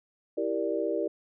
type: chord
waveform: sine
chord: E half-diminished seventh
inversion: none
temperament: equal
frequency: 329.6 / 392 / 466.2 / 587.3 Hz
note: E4 / G4 / Bb4 / D5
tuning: 0 / 0 / 0 / 0 cents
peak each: -32 dBFS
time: 0.37-1.08 s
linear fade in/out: 10 ms
effects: none